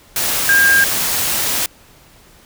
sine tone in noise, 1608 Hz, G6, 44 cents sharp, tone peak -9 dBFS, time 0.49-0.84 s, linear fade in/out 2 ms, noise white, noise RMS -18 dBFS, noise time 0.16-1.66 s, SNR +6 dB, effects pink hiss -47 dBFS RMS until 2.45 s

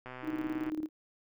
click train, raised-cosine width 0.5 ms, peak -29 dBFS, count 82, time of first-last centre 0.06-0.698 s, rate 127 Hz
sine tone with tremolo, 310.3 Hz, D#4, 5 cents flat, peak -30 dBFS, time 0.22-0.89 s, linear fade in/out 50 ms, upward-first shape square, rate 18 Hz, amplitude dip 65%
effects none

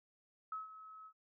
sine tone with ADSR envelope, 1287 Hz, E6, 42 cents flat, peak -38 dBFS, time 0.52-1.13 s, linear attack 3 ms, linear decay 150 ms, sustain -13 dB, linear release 70 ms, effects none

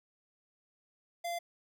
square tone, 689 Hz, F5, 24 cents flat, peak -35 dBFS, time 1.24-1.39 s, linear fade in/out 10 ms, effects none

